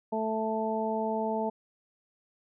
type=harmonic tone; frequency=220 Hz; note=A3; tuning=in tune; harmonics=1 / 2 / 3 / 4; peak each=-33 / -33 / -33 / -33 dBFS; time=0.12-1.5 s; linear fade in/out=10 ms; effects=none